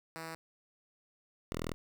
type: tone pair in turn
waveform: 5% pulse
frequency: 162.5 / 40.62 Hz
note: E3 / E1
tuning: -24 / -25 cents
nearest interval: 2 octaves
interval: 2401 cents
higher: first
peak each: -30 / -25 dBFS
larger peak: second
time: 0.16-0.35 / 1.52-1.74 s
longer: second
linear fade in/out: 0 ms
effects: none